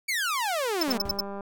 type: exponential sweep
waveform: sawtooth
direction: down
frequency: 2318 to 213.9 Hz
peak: -22 dBFS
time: 0.08-0.98 s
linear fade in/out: 10 ms
type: tone bursts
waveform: square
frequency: 5274 Hz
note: E8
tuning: in tune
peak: -22 dBFS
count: 5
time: 0.81-1.206 s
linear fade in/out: 5 ms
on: 20 ms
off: 74 ms
type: click train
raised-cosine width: 1 ms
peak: -24 dBFS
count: 106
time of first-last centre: 0.88-1.408 s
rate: 199 Hz
type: noise with exponential decay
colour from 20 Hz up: brown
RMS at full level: -31 dBFS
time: 1.05-1.3 s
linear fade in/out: 5 ms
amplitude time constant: 54 ms
effects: none